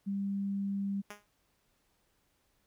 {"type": "tone", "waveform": "sine", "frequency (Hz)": 198.2, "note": "G3", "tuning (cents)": 19, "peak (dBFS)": -31, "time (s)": [0.06, 1.02], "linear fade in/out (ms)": 20}
{"type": "tone with exponential decay", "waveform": "5% pulse", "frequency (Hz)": 206.6, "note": "G#3", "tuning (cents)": -9, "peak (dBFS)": -29, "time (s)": [1.1, 1.27], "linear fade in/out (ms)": 5, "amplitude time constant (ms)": 36}
{"effects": ["pink hiss -74 dBFS RMS until 2.66 s"]}